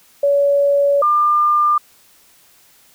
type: tone pair in turn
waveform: sine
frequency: 566 / 1199.3 Hz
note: C#5 / D6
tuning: +36 / +36 cents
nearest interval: octave + minor second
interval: 1300 cents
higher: second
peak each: -11 dBFS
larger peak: neither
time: 0.23-1.02 / 1.02-1.78 s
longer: first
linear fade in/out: 5 ms
effects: white hiss -51 dBFS RMS until 2.94 s